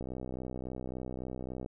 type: click train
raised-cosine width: 2 ms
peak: -26 dBFS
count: 106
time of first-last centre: 0.01-1.661 s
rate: 63.6 Hz
effects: none